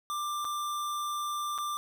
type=tone with dropouts; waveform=square; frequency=1185 Hz; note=D6; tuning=15 cents sharp; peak=-32 dBFS; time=0.1-1.77 s; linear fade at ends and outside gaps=0 ms; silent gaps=0.446-0.451 / 1.579-1.585 s; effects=none